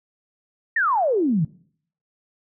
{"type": "exponential sweep", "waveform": "sine", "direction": "down", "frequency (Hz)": [1891, 143.6], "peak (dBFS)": -17, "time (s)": [0.76, 1.45], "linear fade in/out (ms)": 5, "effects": ["noise-tail reverb RT60 0.6 s tail -22 dB re dry"]}